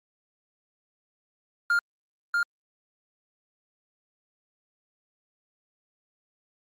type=tone with echo; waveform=triangle; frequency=1405 Hz; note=F6; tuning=10 cents sharp; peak=-18 dBFS; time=1.7-1.79 s; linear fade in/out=2 ms; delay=640 ms; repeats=1; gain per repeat=-2 dB; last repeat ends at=2.43 s; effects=Opus 32 kbps